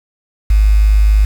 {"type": "tone with quantisation", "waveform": "sine", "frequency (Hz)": 51.9, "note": "G#1", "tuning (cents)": 0, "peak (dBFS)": -6, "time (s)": [0.5, 1.25], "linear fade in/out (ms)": 5, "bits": 5, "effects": []}